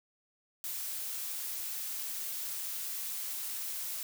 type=noise; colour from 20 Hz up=blue; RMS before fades=-38 dBFS; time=0.64-4.03 s; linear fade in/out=0 ms; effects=none